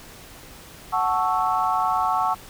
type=chord; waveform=sine; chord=F# minor seventh; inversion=none; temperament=equal; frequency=740 / 880 / 1108.7 / 1318.5 Hz; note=F#5 / A5 / C#6 / E6; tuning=0 / 0 / 0 / 0 cents; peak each=-24 / -25 / -24 / -27 dBFS; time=0.92-2.35 s; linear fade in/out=20 ms; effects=pink hiss -44 dBFS RMS until 2.49 s